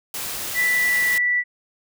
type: noise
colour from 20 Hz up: white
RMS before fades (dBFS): -29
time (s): 0.14-1.18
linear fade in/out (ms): 2
type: tone with pitch glide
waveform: sine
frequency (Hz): 1975.5 to 1963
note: B6 to B6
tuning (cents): 0 to -11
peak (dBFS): -17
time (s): 0.54-1.44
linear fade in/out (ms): 50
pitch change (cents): -11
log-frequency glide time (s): 0.68-1.08
effects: none